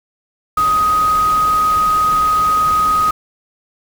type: tone in noise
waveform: sine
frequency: 1253 Hz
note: D#6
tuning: 12 cents sharp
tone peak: -11 dBFS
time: 0.57-3.11 s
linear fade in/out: 5 ms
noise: pink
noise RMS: -28 dBFS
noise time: 0.57-3.11 s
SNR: +14 dB
effects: none